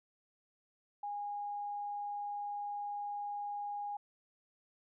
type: tone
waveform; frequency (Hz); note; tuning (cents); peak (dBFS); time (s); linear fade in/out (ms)
sine; 820; G#5; -22; -37; 1.03-3.97; 5
effects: none